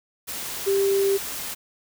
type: tone in noise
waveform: sine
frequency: 393.8 Hz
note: G4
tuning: 8 cents sharp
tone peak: -18 dBFS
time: 0.66-1.18 s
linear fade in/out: 20 ms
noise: white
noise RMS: -32 dBFS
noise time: 0.27-1.55 s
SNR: +11 dB
effects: none